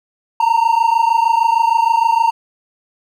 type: tone pair together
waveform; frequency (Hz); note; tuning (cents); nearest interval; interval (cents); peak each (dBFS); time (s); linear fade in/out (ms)
triangle; 905.8 / 932.3; A#5 / A#5; -50 / 0; unison; 50; -12; 0.4-2.31; 5
effects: none